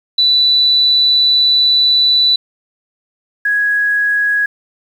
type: tone pair in turn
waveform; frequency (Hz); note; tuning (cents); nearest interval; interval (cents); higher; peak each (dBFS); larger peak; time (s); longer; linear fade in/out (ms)
sine; 3972 / 1664.2; B7 / G#6; +9 / +3; octave + minor third; 1506; first; -8 / -11; first; 0.18-2.36 / 3.45-4.46; first; 5
effects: 7-bit